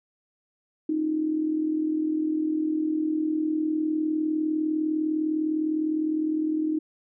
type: tone with amplitude modulation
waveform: sine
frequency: 311.1 Hz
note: D#4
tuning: in tune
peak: -20 dBFS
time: 0.89-6.79 s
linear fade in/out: 5 ms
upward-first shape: sine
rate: 39.8 Hz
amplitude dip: 60%
effects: none